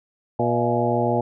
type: harmonic tone with a mistuned harmonic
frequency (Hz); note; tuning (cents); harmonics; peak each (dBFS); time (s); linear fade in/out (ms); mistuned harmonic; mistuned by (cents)
120; B2; -49; 1 / 2 / 3 / 4 / 5 / 6 / 7; -26 / -26 / -26 / -26 / -26 / -26 / -26; 0.39-1.21; 5; 6; -82
effects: none